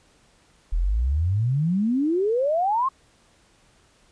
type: exponential sweep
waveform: sine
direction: up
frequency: 38 to 1100 Hz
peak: -19 dBFS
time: 0.72-2.89 s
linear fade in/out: 10 ms
effects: pink hiss -59 dBFS RMS until 4.11 s + resampled to 22050 Hz